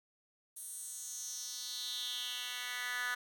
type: tone with high-pass filter sweep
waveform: 10% pulse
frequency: 246.9 Hz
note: B3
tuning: in tune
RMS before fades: -41 dBFS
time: 0.56-3.15 s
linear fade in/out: 10 ms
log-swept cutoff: 10000 to 1600 Hz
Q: 3.6
effects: none